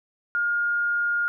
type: tone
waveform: sine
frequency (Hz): 1419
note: F6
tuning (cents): +27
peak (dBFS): -21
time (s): 0.35-1.28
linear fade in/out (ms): 0
effects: none